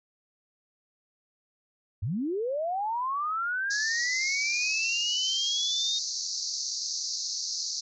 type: linear sweep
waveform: sine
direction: up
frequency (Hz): 82.41 to 3729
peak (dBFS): -27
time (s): 2.02-5.99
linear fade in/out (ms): 10
type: band-pass noise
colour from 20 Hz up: white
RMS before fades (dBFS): -33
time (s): 3.7-7.81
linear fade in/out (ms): 10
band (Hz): 4200 to 6500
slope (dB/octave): 96
effects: none